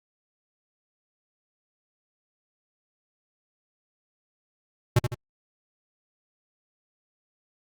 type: tone with echo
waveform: square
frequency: 121.4 Hz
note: B2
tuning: 29 cents flat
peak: -16 dBFS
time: 4.96-4.99 s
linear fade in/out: 5 ms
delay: 78 ms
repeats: 2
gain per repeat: -7 dB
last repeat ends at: 5.146 s
effects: Opus 48 kbps